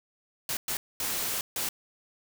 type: noise bursts at uneven times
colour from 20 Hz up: white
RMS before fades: -31 dBFS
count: 4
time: 0.49-0.57 / 0.68-0.77 / 1-1.41 / 1.56-1.69 s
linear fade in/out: 2 ms
effects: none